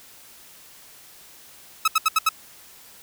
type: tone bursts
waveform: sawtooth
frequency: 1290 Hz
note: E6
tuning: 38 cents flat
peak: -12 dBFS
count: 5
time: 1.85-2.291 s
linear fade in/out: 5 ms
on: 29 ms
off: 74 ms
effects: white hiss -48 dBFS RMS until 3.02 s